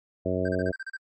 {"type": "harmonic tone", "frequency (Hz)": 92, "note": "F#2", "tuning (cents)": -9, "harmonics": [1, 2, 3, 4, 5, 6, 7], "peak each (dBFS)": [-32, -32, -32, -32, -32, -32, -32], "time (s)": [0.25, 0.72], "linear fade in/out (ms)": 10}
{"type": "tone bursts", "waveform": "triangle", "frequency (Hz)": 1568, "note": "G6", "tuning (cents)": 0, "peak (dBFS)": -31, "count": 8, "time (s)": [0.45, 0.968], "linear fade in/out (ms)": 5, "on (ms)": 35, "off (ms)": 34}
{"effects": ["MP3 32 kbps"]}